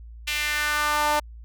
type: tone with high-pass filter sweep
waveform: sawtooth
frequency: 298.3 Hz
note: D4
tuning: 27 cents sharp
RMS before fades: -24 dBFS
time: 0.27-1.2 s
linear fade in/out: 10 ms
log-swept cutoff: 2600 to 760 Hz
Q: 2.5
effects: added 57 Hz sine -39 dBFS peak until 1.44 s